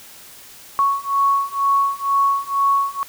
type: beating tone pair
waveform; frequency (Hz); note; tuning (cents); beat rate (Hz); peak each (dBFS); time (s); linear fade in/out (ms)
sine; 1108.7 / 1110.8; C#6 / C#6; 0 / +3; 2.1; -19 / -18; 0.79-3.03; 0
effects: white hiss -42 dBFS RMS until 3.08 s